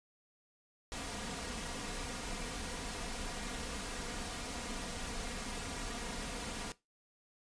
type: noise with comb filter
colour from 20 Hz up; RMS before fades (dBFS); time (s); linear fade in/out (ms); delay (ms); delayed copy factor
pink; -41; 0.92-6.72; 0; 4.2; +0.55
effects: noise-tail reverb RT60 0.2 s tail -18 dB re dry + resampled to 22050 Hz